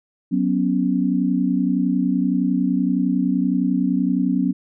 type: chord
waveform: sine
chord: F# suspended fourth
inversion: none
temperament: just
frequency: 185 / 246.7 / 277.5 Hz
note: F#3 / B3 / C#4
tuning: 0 / -2 / +2 cents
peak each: -21 dBFS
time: 0.31-4.53 s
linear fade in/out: 20 ms
effects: none